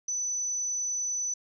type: tone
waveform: sine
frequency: 5990 Hz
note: F#8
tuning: 20 cents sharp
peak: -28 dBFS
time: 0.08-1.34 s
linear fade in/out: 5 ms
effects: none